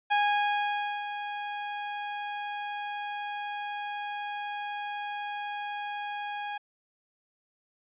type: tone with ADSR envelope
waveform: sawtooth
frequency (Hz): 824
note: G#5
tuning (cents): -14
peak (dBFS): -18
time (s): 0.1-6.58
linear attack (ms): 20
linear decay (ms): 910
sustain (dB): -11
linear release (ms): 9
effects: resampled to 8000 Hz